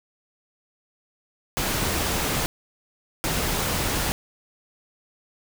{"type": "noise bursts at uneven times", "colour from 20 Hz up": "pink", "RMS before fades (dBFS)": -25, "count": 2, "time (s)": [[1.57, 2.46], [3.24, 4.12]], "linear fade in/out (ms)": 0, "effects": []}